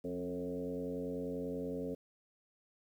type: tone with frequency modulation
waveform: sine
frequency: 355.6 Hz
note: F4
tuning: 31 cents sharp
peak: -36 dBFS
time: 0.04-1.95 s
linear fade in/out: 10 ms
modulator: 90.4 Hz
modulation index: 2.1
effects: 11-bit